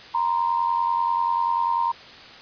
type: tone pair together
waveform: sine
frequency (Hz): 938 / 1028.2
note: A#5 / C6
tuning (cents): +11 / -31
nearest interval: major second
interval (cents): 158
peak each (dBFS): -21 / -25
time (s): 0.14-1.92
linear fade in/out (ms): 10
effects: white hiss -43 dBFS RMS until 2.41 s + resampled to 11025 Hz